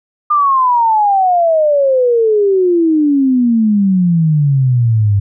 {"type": "exponential sweep", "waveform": "sine", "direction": "down", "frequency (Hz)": [1213, 98.2], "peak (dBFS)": -8, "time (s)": [0.3, 5.2], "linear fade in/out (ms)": 10, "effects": []}